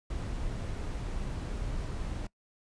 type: noise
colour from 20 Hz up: brown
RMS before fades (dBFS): -35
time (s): 0.1-2.27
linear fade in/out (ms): 5
effects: noise-tail reverb RT60 0.1 s tail -21 dB re dry + resampled to 22050 Hz